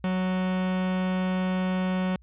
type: tone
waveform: 45% pulse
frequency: 185.1 Hz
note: F#3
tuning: 1 cent sharp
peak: -24 dBFS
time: 0.04-2.16 s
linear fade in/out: 2 ms
effects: added 60 Hz sine -51 dBFS peak until 2.22 s + resampled to 8000 Hz